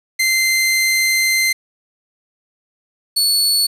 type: tone pair in turn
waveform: sawtooth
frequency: 2078 / 4424 Hz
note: C7 / C#8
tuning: -12 / -4 cents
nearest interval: octave + minor second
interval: 1308 cents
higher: second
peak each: -10 / -10 dBFS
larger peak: neither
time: 0.19-1.53 / 3.16-3.67 s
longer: first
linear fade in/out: 10 ms
effects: resampled to 32000 Hz + 7-bit